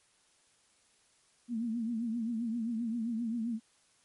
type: tone with vibrato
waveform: sine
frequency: 230 Hz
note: A#3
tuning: 23 cents flat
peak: -31 dBFS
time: 1.48-3.6 s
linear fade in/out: 50 ms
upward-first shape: triangle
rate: 7.6 Hz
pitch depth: 110 cents each way
effects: white hiss -68 dBFS RMS until 4.04 s + MP3 48 kbps